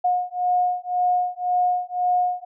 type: beating tone pair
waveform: sine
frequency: 720 / 721.9 Hz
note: F#5 / F#5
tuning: -47 / -43 cents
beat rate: 1.9 Hz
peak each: -22 dBFS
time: 0.04-2.45 s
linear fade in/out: 10 ms
effects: none